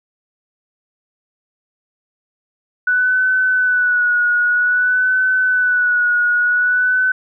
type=tone with vibrato; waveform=sine; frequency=1482 Hz; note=F#6; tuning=2 cents sharp; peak=-12 dBFS; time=2.87-7.12 s; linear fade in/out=5 ms; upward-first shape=sine; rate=0.52 Hz; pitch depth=38 cents each way; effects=none